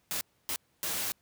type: noise bursts at uneven times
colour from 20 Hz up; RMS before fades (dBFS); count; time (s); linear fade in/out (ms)
white; -33; 3; 0.11-0.21 / 0.49-0.56 / 0.83-1.12; 0
effects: pink hiss -71 dBFS RMS until 1.21 s + high-pass 60 Hz 12 dB/octave